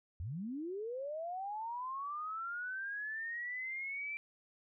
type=linear sweep; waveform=sine; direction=up; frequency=73.42 to 2350 Hz; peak=-38 dBFS; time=0.2-4.17 s; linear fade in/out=0 ms; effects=none